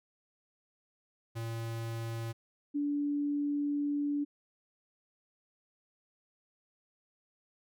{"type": "tone pair in turn", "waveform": ["square", "sine"], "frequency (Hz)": [114.5, 289.4], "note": ["A#2", "D4"], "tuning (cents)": [-31, -25], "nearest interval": "octave + major third", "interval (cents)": 1606, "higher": "second", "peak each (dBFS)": [-36, -29], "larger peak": "second", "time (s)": [[1.35, 2.33], [2.74, 4.25]], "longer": "second", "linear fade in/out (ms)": 20, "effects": []}